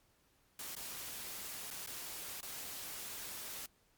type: noise with dropouts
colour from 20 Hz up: white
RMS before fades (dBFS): -45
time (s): 0.59-3.66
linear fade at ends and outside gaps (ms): 2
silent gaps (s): 0.752-0.765 / 1.704-1.71 / 1.863-1.872 / 2.406-2.429
effects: pink hiss -72 dBFS RMS until 3.97 s + MP3 96 kbps